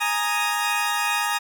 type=chord; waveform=20% pulse; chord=Ab suspended second; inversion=none; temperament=equal; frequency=830.6 / 932.3 / 1244.5 Hz; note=Ab5 / Bb5 / Eb6; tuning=0 / 0 / 0 cents; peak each=-21 dBFS; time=0-1.39 s; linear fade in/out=20 ms; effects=none